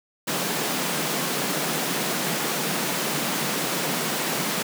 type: high-pass noise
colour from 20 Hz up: pink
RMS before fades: -26 dBFS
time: 0.27-4.63 s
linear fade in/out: 10 ms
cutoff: 140 Hz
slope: 96 dB/octave
effects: none